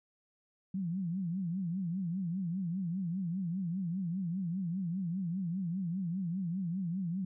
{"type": "tone with vibrato", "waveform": "sine", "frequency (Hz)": 179.5, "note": "F3", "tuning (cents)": 48, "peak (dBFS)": -32, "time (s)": [0.74, 7.25], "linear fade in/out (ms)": 5, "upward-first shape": "triangle", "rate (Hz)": 5, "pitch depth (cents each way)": 190, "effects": []}